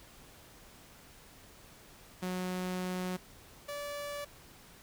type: tone pair in turn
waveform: sawtooth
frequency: 182.9 / 578.7 Hz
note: F#3 / D5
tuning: -20 / -26 cents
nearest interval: octave + minor sixth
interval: 1994 cents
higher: second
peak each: -30 / -34 dBFS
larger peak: first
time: 2.22-3.17 / 3.68-4.25 s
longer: first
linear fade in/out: 10 ms
effects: pink hiss -56 dBFS RMS until 4.82 s